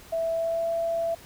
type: tone with pitch glide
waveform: sine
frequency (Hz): 659 to 667.8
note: E5 to E5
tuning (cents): -1 to +22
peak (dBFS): -24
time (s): 0.12-1.15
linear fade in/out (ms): 10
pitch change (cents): +23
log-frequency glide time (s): 0.33-0.7
effects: pink hiss -49 dBFS RMS until 1.25 s